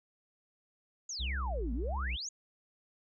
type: exponential two-way sweep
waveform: sine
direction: down then up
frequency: 6990 to 220.8 to 6990 Hz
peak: -37 dBFS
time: 1.09-2.29 s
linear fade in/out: 5 ms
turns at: 1.73 s
type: tone with vibrato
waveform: triangle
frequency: 60.9 Hz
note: B1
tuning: 24 cents flat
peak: -31 dBFS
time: 1.19-2.17 s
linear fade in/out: 20 ms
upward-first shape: triangle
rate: 1.6 Hz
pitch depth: 200 cents each way
effects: none